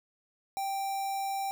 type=tone with notch filter; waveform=square; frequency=784 Hz; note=G5; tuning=in tune; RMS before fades=-33 dBFS; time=0.57-1.51 s; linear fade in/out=0 ms; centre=3000 Hz; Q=1.1; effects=none